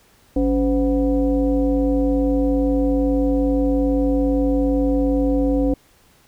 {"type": "tone with frequency modulation", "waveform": "sine", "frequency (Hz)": 281.2, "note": "C#4", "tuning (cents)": 25, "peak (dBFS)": -15, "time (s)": [0.36, 5.74], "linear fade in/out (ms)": 5, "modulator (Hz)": 230, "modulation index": 1, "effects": ["pink hiss -55 dBFS RMS until 6.27 s"]}